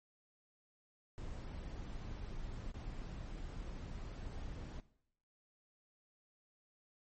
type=noise with dropouts; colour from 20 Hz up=brown; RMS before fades=-45 dBFS; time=1.18-4.8 s; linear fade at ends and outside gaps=0 ms; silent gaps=2.716-2.743 / 3.381-3.385 s; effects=noise-tail reverb RT60 0.7 s tail -18 dB re dry + MP3 32 kbps